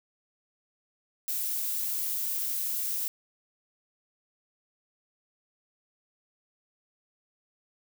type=noise; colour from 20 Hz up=violet; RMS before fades=-31 dBFS; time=1.28-3.08 s; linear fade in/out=0 ms; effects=none